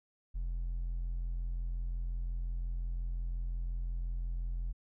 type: tone with hard clipping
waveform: triangle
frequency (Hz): 42.83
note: F1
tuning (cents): -33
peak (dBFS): -32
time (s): 0.34-4.73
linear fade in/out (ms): 20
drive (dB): 1
effects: none